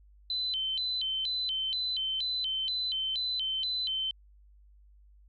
sine tone with vibrato, 3520 Hz, A7, in tune, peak -29 dBFS, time 0.3-4.11 s, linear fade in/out 2 ms, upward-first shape square, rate 2.1 Hz, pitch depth 230 cents each way, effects added 50 Hz sine -55 dBFS peak until 5.28 s

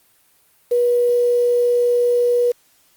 sine tone with quantisation, 484.3 Hz, B4, 34 cents flat, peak -13 dBFS, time 0.71-2.52 s, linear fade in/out 10 ms, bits 6, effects white hiss -57 dBFS RMS until 2.96 s + Opus 32 kbps

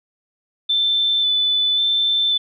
sine tone with vibrato, 3520 Hz, A7, in tune, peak -15 dBFS, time 0.69-2.38 s, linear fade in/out 10 ms, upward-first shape square, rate 0.92 Hz, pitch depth 12 cents each way, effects none

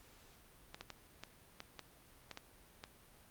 clicks, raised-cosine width 0.2 ms, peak -28 dBFS, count 9, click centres 0.745 / 0.81 / 0.903 / 1.236 / 1.604 / 1.793 / 2.313 / 2.374 / 2.839 s, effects pink hiss -63 dBFS RMS until 3.3 s + Opus 48 kbps

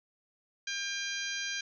harmonic tone with a mistuned harmonic, 800 Hz, G5, 35 cents sharp, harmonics 2 / 3 / 4 / 5 / 6 / 7 / 8, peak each -38 / -40 / -41 / -42 / -43 / -43 / -44 dBFS, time 0.67-1.61 s, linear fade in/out 5 ms, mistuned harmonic 7, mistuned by +61 cents, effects none

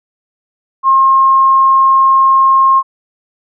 sine tone, 1070 Hz, C6, 38 cents sharp, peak -5 dBFS, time 0.83-2.83 s, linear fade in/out 50 ms, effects none

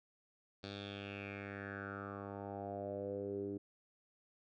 10% pulse tone with low-pass filter sweep, 100.1 Hz, G2, 37 cents sharp, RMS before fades -44 dBFS, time 0.63-3.58 s, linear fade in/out 10 ms, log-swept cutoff 4200 to 340 Hz, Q 5.1, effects none

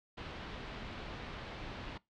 pink low-pass noise, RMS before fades -45 dBFS, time 0.17-1.98 s, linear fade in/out 10 ms, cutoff 3900 Hz, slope 24 dB/octave, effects noise-tail reverb RT60 0.2 s tail -22 dB re dry

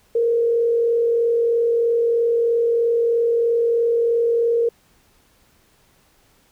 sine tone with frequency modulation, 466.2 Hz, A#4, in tune, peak -15 dBFS, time 0.15-4.69 s, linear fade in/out 5 ms, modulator 43.1 Hz, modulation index 0.33, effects pink hiss -58 dBFS RMS until 6.51 s

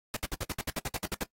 pink noise bursts, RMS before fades -33 dBFS, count 13, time 0.14-1.233 s, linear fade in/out 0 ms, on 25 ms, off 64 ms, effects noise-tail reverb RT60 0.1 s tail -20 dB re dry + AAC 48 kbps

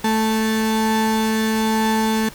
35% pulse tone pair together, 220 / 878.9 Hz, A3 / A5, 0 / -2 cents, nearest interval 2 octaves, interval 2398 cents, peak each -16 / -22 dBFS, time 0.04-2.29 s, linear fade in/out 5 ms, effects pink hiss -40 dBFS RMS until 2.34 s

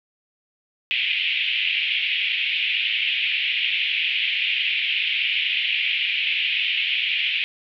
pink band-pass noise, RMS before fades -23 dBFS, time 0.91-7.44 s, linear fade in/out 0 ms, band 2300 to 3200 Hz, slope 48 dB/octave, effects none

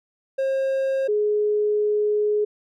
triangle / sine tone pair in turn, 536 / 419.7 Hz, C5 / G#4, +42 / +18 cents, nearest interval major third, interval 424 cents, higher first, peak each -18 / -18 dBFS, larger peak neither, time 0.38-1.08 / 1.08-2.45 s, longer second, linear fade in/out 10 ms, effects none

